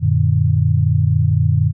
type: chord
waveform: sine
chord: Gb augmented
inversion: none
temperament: equal with one note detuned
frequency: 92.5 / 116.54 / 150 Hz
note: Gb2 / Bb2 / D3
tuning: 0 / 0 / +37 cents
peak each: -16 dBFS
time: 0-1.73 s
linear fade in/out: 50 ms
effects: none